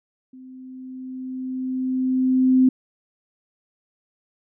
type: tone with level ramp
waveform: sine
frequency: 258.2 Hz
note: C4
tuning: 23 cents flat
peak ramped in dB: -40 to -11 dBFS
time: 0.33-2.69 s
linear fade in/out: 5 ms
effects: none